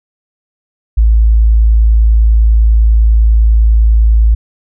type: tone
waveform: sine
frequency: 55 Hz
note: A1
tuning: in tune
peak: -4 dBFS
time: 0.97-4.35 s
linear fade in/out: 10 ms
effects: none

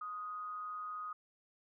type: tone with amplitude modulation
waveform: sine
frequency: 1246 Hz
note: D#6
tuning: 2 cents sharp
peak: -38 dBFS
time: 0.01-1.13 s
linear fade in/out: 5 ms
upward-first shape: sine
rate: 185 Hz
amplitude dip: 40%
effects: none

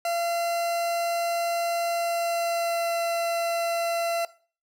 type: tone with pitch glide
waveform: 40% pulse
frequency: 683 to 677.9 Hz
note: F5 to E5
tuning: -39 to +48 cents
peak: -24 dBFS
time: 0.05-4.25 s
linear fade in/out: 2 ms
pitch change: -13 cents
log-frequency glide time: 1.92-2.97 s
effects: noise-tail reverb RT60 0.4 s tail -18 dB re dry

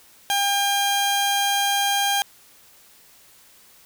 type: tone pair together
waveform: sawtooth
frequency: 802 / 1604 Hz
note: G5 / G6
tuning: +39 / +39 cents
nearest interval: octave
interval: 1200 cents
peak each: -17 dBFS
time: 0.3-2.22 s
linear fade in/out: 0 ms
effects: white hiss -52 dBFS RMS until 3.85 s

